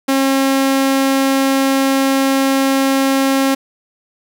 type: tone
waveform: sawtooth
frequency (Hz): 270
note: C#4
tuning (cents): -45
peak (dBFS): -8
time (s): 0.08-3.55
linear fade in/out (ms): 10
effects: 8-bit